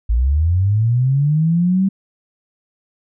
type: linear sweep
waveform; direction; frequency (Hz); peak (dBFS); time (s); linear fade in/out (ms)
sine; up; 53 to 196; -12; 0.09-1.89; 10
effects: none